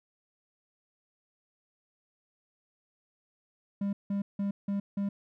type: tone bursts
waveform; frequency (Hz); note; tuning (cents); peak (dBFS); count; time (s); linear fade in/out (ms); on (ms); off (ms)
triangle; 200; G3; +35; -26; 5; 3.81-5.09; 5; 120; 170
effects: none